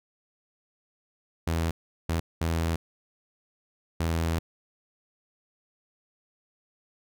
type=tone bursts at uneven times; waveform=sawtooth; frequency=82.41 Hz; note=E2; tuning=in tune; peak=-21 dBFS; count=4; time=1.47-1.71 / 2.09-2.2 / 2.41-2.76 / 4-4.39 s; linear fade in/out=5 ms; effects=none